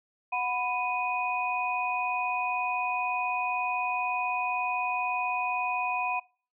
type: tone cluster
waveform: sine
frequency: 734 / 992 / 2489 Hz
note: F#5 / B5 / D#7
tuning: -14 / +7 / 0 cents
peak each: -31 dBFS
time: 0.32-6.2 s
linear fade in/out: 10 ms
effects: noise-tail reverb RT60 0.4 s tail -24 dB re dry